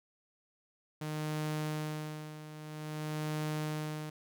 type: tone with tremolo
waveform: sawtooth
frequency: 153.3 Hz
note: D#3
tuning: 25 cents flat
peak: -29 dBFS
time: 1.01-4.1 s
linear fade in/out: 5 ms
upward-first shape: sine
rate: 0.51 Hz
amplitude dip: 75%
effects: none